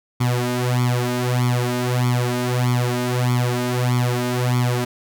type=tone with flanger; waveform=sawtooth; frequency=123.47 Hz; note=B2; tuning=in tune; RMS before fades=-20 dBFS; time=0.2-4.85 s; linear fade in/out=10 ms; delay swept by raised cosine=0.89 to 3.29 ms; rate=1.6 Hz; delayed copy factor=+1; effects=none